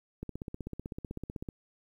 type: click train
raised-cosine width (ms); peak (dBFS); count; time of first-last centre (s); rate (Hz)
3; -25; 21; 0.23-1.488; 15.9
effects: 10-bit